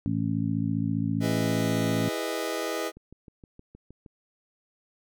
harmonic tone, 55 Hz, A1, in tune, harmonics 2 / 3 / 4 / 5, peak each -30 / -30 / -30 / -30 dBFS, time 0.06-2.09 s, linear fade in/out 0 ms
sawtooth chord, E major seventh, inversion none, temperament just, 329.6 / 412 / 494.4 / 618.1 Hz, E4 / G#4 / B4 / D#5, 0 / -14 / +2 / -12 cents, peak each -30 dBFS, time 1.2-2.92 s, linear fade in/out 50 ms
click train, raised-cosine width 3 ms, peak -34 dBFS, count 8, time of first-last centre 2.97-4.062 s, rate 6.41 Hz
effects none

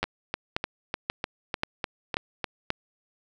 two click trains, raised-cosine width 0.3 ms, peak -12 / -9 dBFS, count 9 / 6, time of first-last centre 0.04-2.442 / 0.03-2.704 s, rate 3.33 / 1.87 Hz, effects none

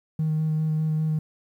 triangle tone with vibrato, 156.2 Hz, D#3, 7 cents sharp, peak -18 dBFS, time 0.19-1.19 s, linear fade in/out 5 ms, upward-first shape square, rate 5 Hz, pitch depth 10 cents each way, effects tanh soft clip ceiling -18 dBFS + 10-bit

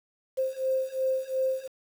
sine beating tone pair, 523.3 / 526.1 Hz, C5 / C5, 0 / +9 cents, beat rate 2.8 Hz, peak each -29 / -28 dBFS, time 0.37-1.68 s, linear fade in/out 20 ms, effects 8-bit

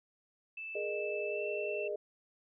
sine tone with pitch glide, 2637 to 2682 Hz, E7 to E7, 0 to +29 cents, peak -40 dBFS, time 0.57-1.88 s, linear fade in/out 5 ms, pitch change +29 cents, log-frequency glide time 1.27-1.45 s
sine chord, Ab suspended second, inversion none, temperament equal with one note detuned, 415.3 / 466.2 / 609.4 Hz, Ab4 / Bb4 / Eb5, 0 / 0 / -36 cents, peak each -37 / -42 / -38 dBFS, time 0.75-1.96 s, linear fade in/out 5 ms
effects none

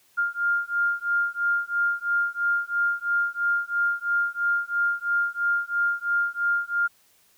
sine beating tone pair, 1402 / 1405 Hz, F6 / F6, +6 / +10 cents, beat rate 3 Hz, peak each -25 dBFS, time 0.17-6.88 s, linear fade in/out 20 ms, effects white hiss -61 dBFS RMS until 7.37 s

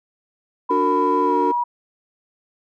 sine tone with pitch glide, 996 to 963.7 Hz, B5 to B5, +14 to -43 cents, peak -18 dBFS, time 0.69-1.64 s, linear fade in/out 10 ms, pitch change -57 cents, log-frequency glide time 1.24-1.36 s
triangle chord, D augmented, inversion none, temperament just, 293.7 / 367.1 / 458.9 Hz, D4 / F#4 / A#4, 0 / -14 / -27 cents, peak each -21 dBFS, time 0.7-1.52 s, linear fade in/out 10 ms
effects none

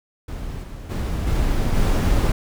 brown noise with level steps, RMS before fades -30 / -34 / -24 / -20 / -17 dBFS, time 0.28-2.32 s, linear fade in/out 5 ms, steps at 0.62 / 0.89 / 1.26 / 1.74 s, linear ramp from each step 20 ms, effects none

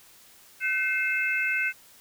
sine tone cluster, 1522 / 2121 / 2615 Hz, F#6 / C7 / E7, +48 / +23 / -15 cents, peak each -28 dBFS, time 0.6-1.73 s, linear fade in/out 50 ms, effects white hiss -54 dBFS RMS until 2 s

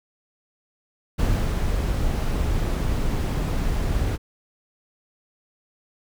brown noise with ADSR envelope, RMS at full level -20 dBFS, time 1.18-4.18 s, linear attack 17 ms, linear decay 360 ms, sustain -3 dB, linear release 36 ms, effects none

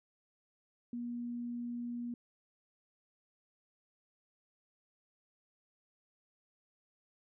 sine tone, 239.6 Hz, A#3, 48 cents sharp, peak -37 dBFS, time 0.93-2.14 s, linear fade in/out 2 ms, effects none

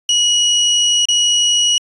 30% pulse tone with dropouts, 2912 Hz, F#7, 28 cents flat, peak -8 dBFS, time 0.09-1.78 s, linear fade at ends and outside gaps 2 ms, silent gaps 1.054-1.086 s, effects resampled to 24000 Hz

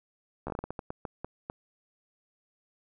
slowing click train, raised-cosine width 1 ms, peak -21 dBFS, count 13, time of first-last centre 0.47-1.499 s, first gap 13 ms, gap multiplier 1.31, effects none

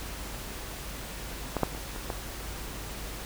clicks, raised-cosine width 1 ms, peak -14 / -9 / -25 / -24 / -17 dBFS, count 5, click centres 1.567 / 1.633 / 1.749 / 1.962 / 2.102 s, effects added 50 Hz sine -41 dBFS peak until 3.25 s + pink hiss -40 dBFS RMS until 3.25 s

